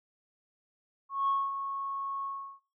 sine tone with ADSR envelope, 1099 Hz, C#6, 15 cents flat, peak -24 dBFS, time 1.09-2.6 s, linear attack 190 ms, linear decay 230 ms, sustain -9 dB, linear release 360 ms, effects noise-tail reverb RT60 0.3 s tail -20 dB re dry + tanh soft clip ceiling -21 dBFS

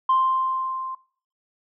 sine tone with level ramp, 1047 Hz, C6, 1 cent sharp, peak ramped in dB -14 to -29 dBFS, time 0.09-0.95 s, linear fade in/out 5 ms, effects noise-tail reverb RT60 0.5 s tail -21 dB re dry + tanh soft clip ceiling -12 dBFS

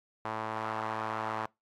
sawtooth tone with band-pass filter, 110 Hz, A2, in tune, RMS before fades -36 dBFS, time 0.25-1.46 s, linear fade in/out 0 ms, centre 1000 Hz, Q 1.9, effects noise-tail reverb RT60 0.2 s tail -23 dB re dry + AAC 48 kbps

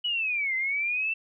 sine linear two-way sweep, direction down then up, 2966 to 2046 to 2684 Hz, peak -25 dBFS, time 0.04-1.14 s, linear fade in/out 10 ms, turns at 0.55 s, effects none

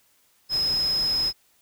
sine tone in noise, 5110 Hz, D#8, 45 cents sharp, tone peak -21 dBFS, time 0.49-1.33 s, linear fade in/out 50 ms, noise pink, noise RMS -38 dBFS, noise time 0.49-1.33 s, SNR +14 dB, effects white hiss -63 dBFS RMS until 1.61 s

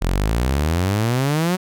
sawtooth exponential sweep, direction up, 41.2 to 188.4 Hz, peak -13 dBFS, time 0.01-1.57 s, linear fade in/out 20 ms, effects none

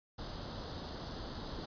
pink noise with comb filter, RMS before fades -43 dBFS, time 0.18-1.66 s, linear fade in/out 10 ms, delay 0.21 ms, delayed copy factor +0.75, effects resampled to 11025 Hz

